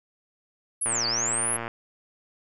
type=linear two-way sweep; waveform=sine; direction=down then up; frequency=11175 to 4369 to 11175 Hz; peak=-24 dBFS; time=0.81-1.57 s; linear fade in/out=10 ms; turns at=1.06 s
type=click train; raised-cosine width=0.5 ms; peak=-17 dBFS; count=96; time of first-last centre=0.86-1.679 s; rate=116 Hz
effects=none